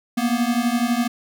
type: beating tone pair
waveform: square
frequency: 233.1 / 245.1 Hz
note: A#3 / B3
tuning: 0 / -13 cents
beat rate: 12 Hz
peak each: -22 / -22 dBFS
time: 0.17-1.08 s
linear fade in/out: 10 ms
effects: none